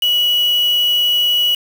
sine tone with quantisation, 2928 Hz, F#7, 19 cents flat, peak -12 dBFS, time 0.02-1.55 s, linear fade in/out 5 ms, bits 4, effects none

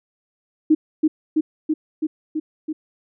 sine tone with echo, 311 Hz, D#4, 1 cent flat, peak -10 dBFS, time 0.7-0.75 s, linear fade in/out 10 ms, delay 330 ms, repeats 6, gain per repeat -2 dB, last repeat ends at 2.73 s, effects none

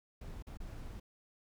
brown noise with dropouts, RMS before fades -45 dBFS, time 0.21-1 s, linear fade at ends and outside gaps 5 ms, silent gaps 0.425-0.468 / 0.573-0.601 s, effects none

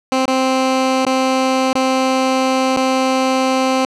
15% pulse tone with dropouts, 261.6 Hz, C4, in tune, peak -7 dBFS, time 0.12-3.85 s, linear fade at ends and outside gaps 1 ms, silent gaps 0.255-0.279 / 1.051-1.066 / 1.73-1.753 / 2.764-2.772 s, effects low-pass 7000 Hz 12 dB/octave

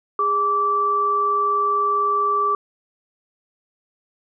sine tone pair together, 410.9 / 1162.2 Hz, G#4 / D6, -18 / -18 cents, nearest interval octave + tritone, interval 1800 cents, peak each -26 / -17 dBFS, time 0.19-2.55 s, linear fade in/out 2 ms, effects none

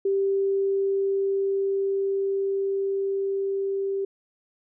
sine tone with level ramp, 392 Hz, G4, in tune, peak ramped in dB -20 to -24 dBFS, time 0.05-4.05 s, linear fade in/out 5 ms, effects none

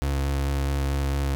35% pulse tone with vibrato, 69.3 Hz, C#2, in tune, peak -21 dBFS, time 0.02-1.35 s, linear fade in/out 0 ms, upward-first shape square, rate 4.5 Hz, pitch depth 10 cents each way, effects none

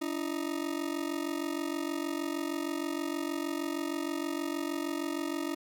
40% pulse ring-modulated tone, 311.1 Hz, D#4, in tune, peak -28 dBFS, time 0.01-5.55 s, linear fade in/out 10 ms, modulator 23.2 Hz, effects none

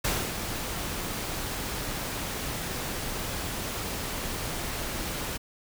pink noise with ADSR envelope, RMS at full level -26 dBFS, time 0.04-5.38 s, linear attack 10 ms, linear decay 240 ms, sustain -7 dB, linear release 19 ms, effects none

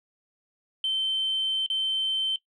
sine tone with dropouts, 3096 Hz, G7, 22 cents flat, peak -22 dBFS, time 0.84-2.36 s, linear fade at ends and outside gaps 2 ms, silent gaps 1.663-1.7 s, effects noise-tail reverb RT60 0.1 s tail -19 dB re dry + tanh soft clip ceiling -20 dBFS

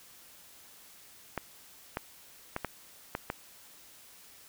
clicks, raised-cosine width 0.5 ms, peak -17 dBFS, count 6, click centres 1.377 / 1.971 / 2.564 / 2.647 / 3.151 / 3.301 s, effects white hiss -55 dBFS RMS until 4.48 s

